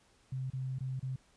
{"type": "tone with dropouts", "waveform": "sine", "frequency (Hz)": 130.8, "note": "C3", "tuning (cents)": 0, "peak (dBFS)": -34, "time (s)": [0.32, 1.16], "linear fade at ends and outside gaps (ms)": 5, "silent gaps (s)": [[0.502, 0.533], [0.787, 0.806], [0.996, 1.027]], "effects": ["pink hiss -67 dBFS RMS until 1.36 s", "resampled to 22050 Hz"]}